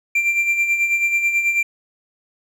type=tone with tremolo; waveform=triangle; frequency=2365 Hz; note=D7; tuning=12 cents sharp; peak=-12 dBFS; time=0.15-1.63 s; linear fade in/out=5 ms; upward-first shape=sine; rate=9.2 Hz; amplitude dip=55%; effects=none